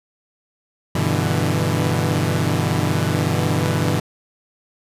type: chord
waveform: sawtooth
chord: E minor seventh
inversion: first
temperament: equal with one note detuned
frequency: 98 / 123.47 / 148.45 / 164.81 Hz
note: G2 / B2 / D3 / E3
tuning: 0 / 0 / +19 / 0 cents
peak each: -19 dBFS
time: 0.95-4 s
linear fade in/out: 5 ms
effects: resampled to 32000 Hz

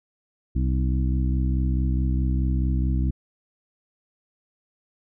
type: harmonic tone with a mistuned harmonic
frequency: 64.7 Hz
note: C2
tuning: 19 cents flat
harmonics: 1 / 2 / 3 / 4 / 5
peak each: -21 / -27 / -31 / -33 / -35 dBFS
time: 0.55-3.11 s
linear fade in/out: 10 ms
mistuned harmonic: 5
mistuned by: -31 cents
effects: none

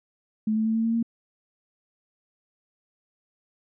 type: tone with pitch steps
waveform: sine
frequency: 216.6 / 219.4 / 222.2 / 225 / 227.9 / 230.8 Hz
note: A3 / A3 / A3 / A3 / A#3 / A#3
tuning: -27 / -5 / +17 / +39 / -39 / -17 cents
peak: -21 dBFS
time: 0.47-1.028 s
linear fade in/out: 5 ms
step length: 93 ms
effects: none

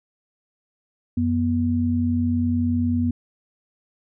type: tone pair together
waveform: sine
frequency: 90.9 / 242.7 Hz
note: F#2 / B3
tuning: -30 / -30 cents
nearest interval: octave + perfect fourth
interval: 1700 cents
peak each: -23 / -20 dBFS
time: 1.17-3.11 s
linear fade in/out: 5 ms
effects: none

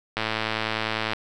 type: click train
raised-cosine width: 0.3 ms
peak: -9 dBFS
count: 107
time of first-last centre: 0.17-1.134 s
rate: 110 Hz
effects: none

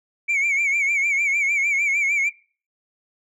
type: tone with vibrato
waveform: sine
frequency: 2266 Hz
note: C#7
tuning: 37 cents sharp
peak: -15 dBFS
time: 0.28-2.3 s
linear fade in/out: 20 ms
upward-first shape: sine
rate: 6.6 Hz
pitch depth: 86 cents each way
effects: noise-tail reverb RT60 0.4 s tail -23 dB re dry + tanh soft clip ceiling -17 dBFS

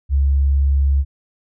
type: tone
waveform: sine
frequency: 69.3 Hz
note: C#2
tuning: in tune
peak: -12 dBFS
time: 0.09-1.05 s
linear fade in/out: 50 ms
effects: none

